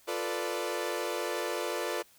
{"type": "chord", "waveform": "sawtooth", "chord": "B half-diminished seventh", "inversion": "second", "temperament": "equal", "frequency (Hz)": [349.2, 440, 493.9, 587.3], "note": ["F4", "A4", "B4", "D5"], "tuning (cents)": [0, 0, 0, 0], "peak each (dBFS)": -33, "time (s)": [0.07, 2.03], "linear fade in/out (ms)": 20, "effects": ["white hiss -61 dBFS RMS until 2.18 s"]}